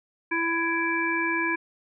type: harmonic tone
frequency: 332.8 Hz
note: E4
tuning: 17 cents sharp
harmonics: 1 / 3 / 5 / 7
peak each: -29 / -30 / -28 / -28 dBFS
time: 0.31-1.56 s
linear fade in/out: 10 ms
effects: none